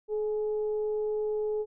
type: tone with frequency modulation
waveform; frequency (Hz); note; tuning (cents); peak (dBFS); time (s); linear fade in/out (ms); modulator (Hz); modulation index
sine; 425.7; G#4; +43; -27; 0.08-1.66; 50; 415; 0.22
effects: none